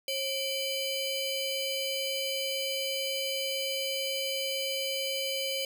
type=ring-modulated tone; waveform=25% pulse; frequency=1791 Hz; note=A6; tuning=30 cents sharp; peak=-23 dBFS; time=0.08-5.65 s; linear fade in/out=2 ms; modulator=1250 Hz; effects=none